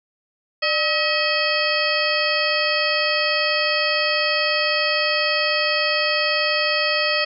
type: harmonic tone with a mistuned harmonic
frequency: 639 Hz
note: D#5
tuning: 46 cents sharp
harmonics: 1 / 2 / 3 / 4 / 5 / 7 / 8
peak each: -24 / -27 / -25 / -24 / -28 / -25 / -28 dBFS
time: 0.62-7.25 s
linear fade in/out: 10 ms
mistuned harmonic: 1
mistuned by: -110 cents
effects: none